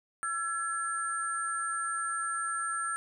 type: tone cluster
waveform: sine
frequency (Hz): 1346 / 1686 / 8770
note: E6 / G#6 / C#9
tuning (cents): +36 / +26 / -20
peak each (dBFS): -32 / -37 / -38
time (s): 0.23-2.96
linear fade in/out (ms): 0
effects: none